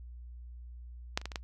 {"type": "clicks", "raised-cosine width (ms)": 0.2, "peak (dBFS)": [-11, -29, -20, -25, -17], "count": 5, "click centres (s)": [1.175, 1.215, 1.256, 1.318, 1.358], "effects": ["noise-tail reverb RT60 0.1 s tail -25 dB re dry", "added 60 Hz sine -44 dBFS peak until 1.43 s"]}